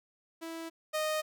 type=tone pair in turn; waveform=sawtooth; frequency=328.4 / 618.9 Hz; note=E4 / D#5; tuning=-6 / -9 cents; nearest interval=major seventh; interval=1097 cents; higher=second; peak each=-35 / -26 dBFS; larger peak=second; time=0.41-0.7 / 0.93-1.22 s; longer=neither; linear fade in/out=20 ms; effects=none